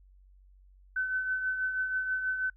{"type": "tone with tremolo", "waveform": "sine", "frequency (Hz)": 1518, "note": "F#6", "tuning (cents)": 44, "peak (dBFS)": -26, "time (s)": [0.96, 2.5], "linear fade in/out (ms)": 5, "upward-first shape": "triangle", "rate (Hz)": 6.2, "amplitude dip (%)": 55, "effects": ["noise-tail reverb RT60 0.1 s tail -23 dB re dry", "added 47 Hz sine -55 dBFS peak until 2.56 s"]}